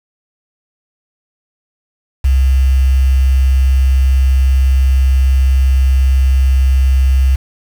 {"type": "tone with quantisation", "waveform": "sine", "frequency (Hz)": 65.9, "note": "C2", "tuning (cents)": 13, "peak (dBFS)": -7, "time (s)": [2.24, 7.36], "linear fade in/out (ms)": 10, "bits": 5, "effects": []}